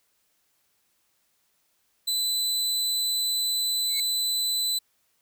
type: tone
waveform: sawtooth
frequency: 4005 Hz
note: B7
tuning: 23 cents sharp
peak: -21 dBFS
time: 2.07-4.79 s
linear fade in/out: 10 ms
type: tone with exponential growth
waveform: 25% pulse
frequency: 2193 Hz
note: C#7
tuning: 19 cents flat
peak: -25 dBFS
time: 3.84-4 s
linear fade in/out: 2 ms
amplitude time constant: 33 ms
effects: white hiss -70 dBFS RMS until 5.21 s